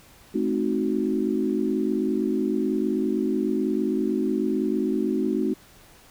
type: chord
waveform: sine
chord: A diminished seventh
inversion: none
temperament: equal with one note detuned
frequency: 215.3 / 261.6 / 311.1 / 370 Hz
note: A3 / C4 / Eb4 / Gb4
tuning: -37 / 0 / 0 / 0 cents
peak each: -27 dBFS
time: 0.34-5.54 s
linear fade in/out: 10 ms
effects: pink hiss -52 dBFS RMS until 6.1 s